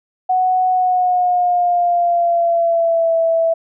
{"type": "tone with pitch glide", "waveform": "sine", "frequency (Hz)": [740, 659.3], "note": ["F#5", "E5"], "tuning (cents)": [0, 0], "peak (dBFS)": -12, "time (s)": [0.29, 3.54], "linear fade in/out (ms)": 10, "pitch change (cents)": -200, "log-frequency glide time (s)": [0.69, 3.15], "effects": []}